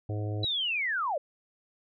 harmonic tone, 105.1 Hz, G#2, 21 cents sharp, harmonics 1 / 3 / 4 / 5 / 6 / 7, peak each -30 / -40 / -42 / -44 / -46 / -47 dBFS, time 0.09-0.45 s, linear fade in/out 5 ms
sine linear sweep, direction down, 3983 to 523.3 Hz, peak -27 dBFS, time 0.43-1.18 s, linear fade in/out 5 ms
effects none

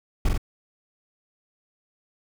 brown noise with echo, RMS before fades -19 dBFS, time 0.25-0.29 s, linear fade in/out 5 ms, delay 44 ms, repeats 2, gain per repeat -2 dB, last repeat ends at 0.378 s, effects none

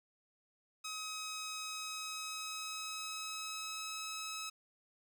10% pulse tone with pitch glide, 1270 to 1287.7 Hz, D#6 to E6, +35 to -41 cents, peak -32 dBFS, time 0.84-4.5 s, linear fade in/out 10 ms, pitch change +24 cents, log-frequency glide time 1.59-3.95 s, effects none

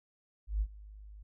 sine tone with ADSR envelope, 51.6 Hz, G#1, 10 cents flat, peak -26 dBFS, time 0.47-1.23 s, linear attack 140 ms, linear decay 59 ms, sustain -21 dB, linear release 8 ms, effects none

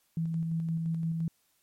sine tone with tremolo, 164 Hz, E3, 9 cents flat, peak -27 dBFS, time 0.17-1.28 s, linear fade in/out 2 ms, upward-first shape square, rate 5.8 Hz, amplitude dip 25%, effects white hiss -71 dBFS RMS until 1.62 s + MP3 64 kbps

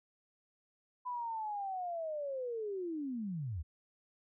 sine linear sweep, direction down, 1004 to 68.8 Hz, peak -36 dBFS, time 1.05-3.63 s, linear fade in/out 20 ms, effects none

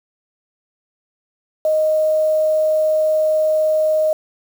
sine tone with quantisation, 622.3 Hz, D#5, in tune, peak -13 dBFS, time 1.65-4.13 s, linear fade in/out 2 ms, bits 6, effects none

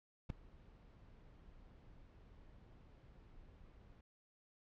brown noise with ADSR envelope, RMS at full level -38 dBFS, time 0.29-4.01 s, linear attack 12 ms, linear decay 5 ms, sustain -23 dB, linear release 4 ms, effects low-pass 4000 Hz 12 dB/octave

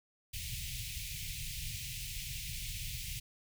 pink band-stop noise, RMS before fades -41 dBFS, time 0.33-3.2 s, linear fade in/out 10 ms, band 150 to 2200 Hz, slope 48 dB/octave, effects none

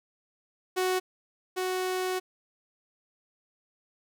sawtooth tone pair in turn, 370 / 370 Hz, F#4 / F#4, 0 / 0 cents, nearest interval unison, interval 0 cents, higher neither, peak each -21 / -24 dBFS, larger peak first, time 0.76-1 / 1.56-2.2 s, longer second, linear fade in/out 20 ms, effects none

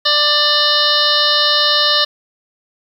harmonic tone with a mistuned harmonic, 591 Hz, D5, 11 cents sharp, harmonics 1 / 2 / 3 / 5 / 6 / 7 / 8 / 9, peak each -22 / -20 / -20 / -19 / -17 / -17 / -22 / -22 dBFS, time 0.05-2.05 s, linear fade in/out 10 ms, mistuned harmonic 6, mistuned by +63 cents, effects 7-bit

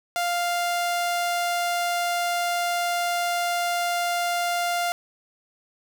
sawtooth tone, 698.5 Hz, F5, in tune, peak -19 dBFS, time 0.16-4.92 s, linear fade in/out 0 ms, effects none

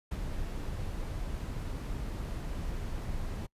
brown noise with ADSR envelope, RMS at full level -33 dBFS, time 0.11-3.47 s, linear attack 8 ms, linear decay 48 ms, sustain -3 dB, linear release 17 ms, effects noise-tail reverb RT60 0.1 s tail -24 dB re dry + resampled to 32000 Hz

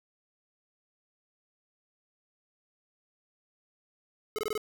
square tone bursts, 428.3 Hz, A4, 47 cents flat, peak -30 dBFS, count 5, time 4.36-4.577 s, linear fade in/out 0 ms, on 25 ms, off 23 ms, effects none

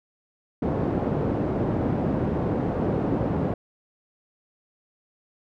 pink band-pass noise, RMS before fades -25 dBFS, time 0.62-3.54 s, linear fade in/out 5 ms, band 110 to 540 Hz, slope 12 dB/octave, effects none

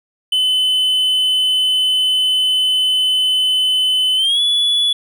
triangle tone with pitch glide, 3028 to 3419 Hz, F#7 to G#7, +39 to +50 cents, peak -11 dBFS, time 0.32-4.93 s, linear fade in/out 5 ms, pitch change +211 cents, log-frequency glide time 4.16-4.41 s, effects none

